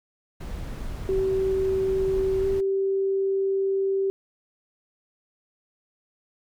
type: noise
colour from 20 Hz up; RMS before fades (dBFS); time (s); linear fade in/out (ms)
brown; -33; 0.4-2.61; 10
type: tone with pitch glide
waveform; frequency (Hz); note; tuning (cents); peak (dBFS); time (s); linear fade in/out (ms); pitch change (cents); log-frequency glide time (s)
sine; 382.6 to 388.8; G4 to G4; -42 to -14; -21; 1.09-4.1; 0; +28; 2.4-2.47
effects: none